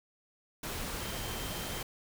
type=tone in noise; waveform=sine; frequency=3136 Hz; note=G7; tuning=in tune; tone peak=-47 dBFS; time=1-1.82 s; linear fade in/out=5 ms; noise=pink; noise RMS=-38 dBFS; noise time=0.63-1.83 s; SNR=-12 dB; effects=none